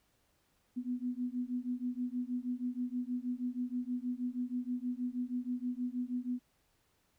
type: beating tone pair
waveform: sine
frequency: 244.7 / 251 Hz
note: B3 / B3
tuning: -16 / +28 cents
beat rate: 6.3 Hz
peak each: -37 / -37 dBFS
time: 0.76-6.4 s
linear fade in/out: 20 ms
effects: pink hiss -74 dBFS RMS until 7.18 s